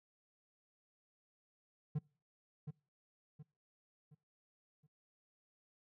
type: tone with echo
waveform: triangle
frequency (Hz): 149.9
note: D3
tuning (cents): +36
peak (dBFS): -31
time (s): 1.95-1.99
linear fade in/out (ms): 10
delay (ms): 720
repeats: 4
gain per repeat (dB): -8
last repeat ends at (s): 4.87
effects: noise-tail reverb RT60 0.4 s tail -25 dB re dry